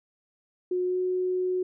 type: tone with pitch glide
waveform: sine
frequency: 362.6 to 366.8 Hz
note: F#4 to F#4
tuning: -35 to -15 cents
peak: -24 dBFS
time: 0.71-1.63 s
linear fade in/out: 5 ms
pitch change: +20 cents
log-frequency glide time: 0.85-0.98 s
effects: none